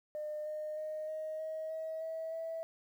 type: tone with pitch steps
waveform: sine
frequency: 605 / 611.7 / 618.4 / 625.3 / 632.2 / 639.1 / 646.2 / 653.3 Hz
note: D#5 / D#5 / D#5 / D#5 / D#5 / D#5 / E5 / E5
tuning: -49 / -30 / -11 / +8 / +27 / +46 / -35 / -16 cents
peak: -36 dBFS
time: 0.15-2.63 s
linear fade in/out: 0 ms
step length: 310 ms
effects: tanh soft clip ceiling -32 dBFS + 11-bit